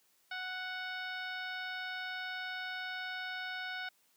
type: harmonic tone with a mistuned harmonic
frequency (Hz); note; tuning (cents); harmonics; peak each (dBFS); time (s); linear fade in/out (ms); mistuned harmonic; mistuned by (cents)
740; F#5; 0; 1 / 2 / 3 / 4 / 5 / 6 / 7; -46 / -40 / -46 / -50 / -48 / -55 / -54; 0.31-3.89; 5; 7; +27
effects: white hiss -71 dBFS RMS until 4.16 s + high-pass 150 Hz 12 dB/octave